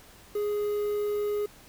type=tone with quantisation; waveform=triangle; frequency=415.3 Hz; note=G#4; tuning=in tune; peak=-24 dBFS; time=0.35-1.46 s; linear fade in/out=5 ms; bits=8; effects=pink hiss -53 dBFS RMS until 1.68 s